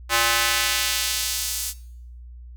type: tone with high-pass filter sweep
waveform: square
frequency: 116.54 Hz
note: A#2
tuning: in tune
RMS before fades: -23 dBFS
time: 0.09-1.74 s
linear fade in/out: 50 ms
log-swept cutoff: 1100 to 7500 Hz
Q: 0.76
effects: noise-tail reverb RT60 0.7 s tail -20 dB re dry + added 60 Hz sine -38 dBFS peak until 2.56 s